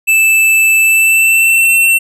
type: tone with pitch glide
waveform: square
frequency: 2637 to 2702 Hz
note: E7 to E7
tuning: 0 to +42 cents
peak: -7 dBFS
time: 0.07-1.99 s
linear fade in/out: 20 ms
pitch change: +42 cents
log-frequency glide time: 0.81-1.76 s
effects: none